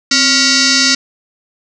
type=tone with frequency modulation; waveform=sine; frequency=261.6 Hz; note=C4; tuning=in tune; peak=-8 dBFS; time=0.11-0.95 s; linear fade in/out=5 ms; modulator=832 Hz; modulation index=7.2; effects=none